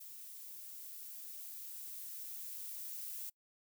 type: noise with level ramp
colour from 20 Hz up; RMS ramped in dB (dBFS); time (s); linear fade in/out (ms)
violet; -51 to -44; 0-3.3; 10
effects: noise-tail reverb RT60 0.1 s tail -25 dB re dry